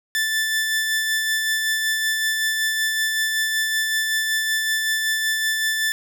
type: tone with tremolo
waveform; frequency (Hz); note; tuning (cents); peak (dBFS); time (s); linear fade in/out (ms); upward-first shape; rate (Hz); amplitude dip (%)
sawtooth; 1760; A6; 0; -15; 0.15-5.92; 0; sine; 5.3; 30
effects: none